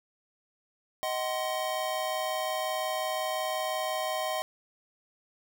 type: chord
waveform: square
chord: C diminished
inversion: first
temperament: just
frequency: 627.9 / 753.5 / 1046.5 Hz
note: Eb5 / Gb5 / C6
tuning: +16 / +31 / 0 cents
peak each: -33 / -35 / -37 dBFS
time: 1.03-4.42 s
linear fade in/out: 0 ms
effects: 11-bit

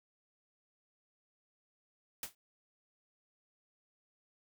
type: noise with exponential decay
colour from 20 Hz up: white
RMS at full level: -36 dBFS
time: 2.23-2.35 s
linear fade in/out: 2 ms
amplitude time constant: 24 ms
effects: none

